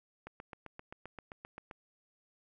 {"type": "click train", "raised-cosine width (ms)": 0.5, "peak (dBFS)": -30, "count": 12, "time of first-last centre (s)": [0.27, 1.712], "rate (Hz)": 7.63, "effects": []}